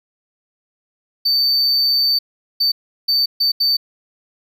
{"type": "tone bursts at uneven times", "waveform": "triangle", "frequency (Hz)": 4568, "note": "D8", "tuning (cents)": -49, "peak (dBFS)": -12, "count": 5, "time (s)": [[1.25, 2.19], [2.6, 2.72], [3.08, 3.26], [3.4, 3.52], [3.6, 3.77]], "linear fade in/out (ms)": 10, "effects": []}